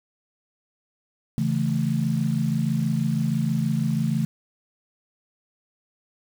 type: chord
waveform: sine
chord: A major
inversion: first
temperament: equal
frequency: 138.59 / 164.81 / 220 Hz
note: C#3 / E3 / A3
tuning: 0 / 0 / 0 cents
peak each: -25 dBFS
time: 1.38-4.25 s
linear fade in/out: 0 ms
effects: 7-bit